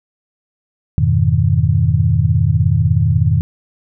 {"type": "chord", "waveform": "sine", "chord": "F half-diminished seventh", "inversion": "none", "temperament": "equal", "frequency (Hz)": [87.31, 103.83, 123.47, 155.56], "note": ["F2", "Ab2", "Cb3", "Eb3"], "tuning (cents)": [0, 0, 0, 0], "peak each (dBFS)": -16, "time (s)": [0.98, 3.41], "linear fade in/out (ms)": 0, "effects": []}